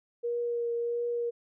sine tone with vibrato, 473.3 Hz, A#4, 26 cents sharp, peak -28 dBFS, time 0.23-1.31 s, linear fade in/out 20 ms, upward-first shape triangle, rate 1.5 Hz, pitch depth 16 cents each way, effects none

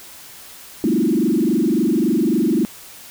sine tone with frequency modulation, 275.6 Hz, C#4, 10 cents flat, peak -14 dBFS, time 0.84-2.65 s, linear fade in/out 0 ms, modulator 23.6 Hz, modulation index 3.2, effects white hiss -40 dBFS RMS until 3.1 s

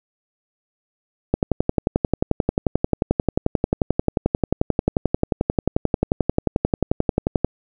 click train, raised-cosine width 2 ms, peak -3 dBFS, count 70, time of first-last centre 1.34-7.446 s, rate 11.3 Hz, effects none

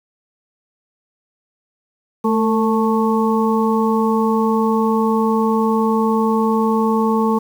harmonic tone with a mistuned harmonic, 220 Hz, A3, in tune, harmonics 1 / 2 / 4 / 5, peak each -16 / -19 / -22 / -23 dBFS, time 2.24-7.39 s, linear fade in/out 10 ms, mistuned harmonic 2, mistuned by +39 cents, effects 7-bit

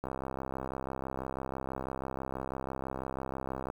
click train, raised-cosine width 1 ms, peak -22 dBFS, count 243, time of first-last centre 0.04-3.701 s, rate 66.1 Hz, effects 9-bit

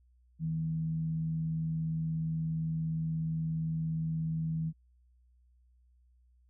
sine tone with frequency modulation, 160 Hz, D#3, 49 cents sharp, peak -30 dBFS, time 0.39-4.73 s, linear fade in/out 50 ms, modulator 82.9 Hz, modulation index 0.22, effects added 61 Hz sine -62 dBFS peak until 6.49 s

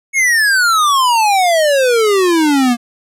square exponential sweep, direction down, 2217 to 233.1 Hz, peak -10 dBFS, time 0.13-2.77 s, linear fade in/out 50 ms, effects low-pass 12000 Hz 12 dB/octave

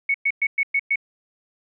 sine tone bursts, 2217 Hz, C#7, in tune, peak -17 dBFS, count 6, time 0.09-0.958 s, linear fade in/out 5 ms, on 53 ms, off 110 ms, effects none

